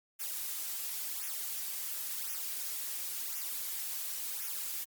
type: noise with flanger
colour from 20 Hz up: blue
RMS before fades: -38 dBFS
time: 0.19-4.85 s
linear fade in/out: 20 ms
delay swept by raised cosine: 0.23 to 6.13 ms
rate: 0.94 Hz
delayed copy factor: -0.8
effects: Opus 48 kbps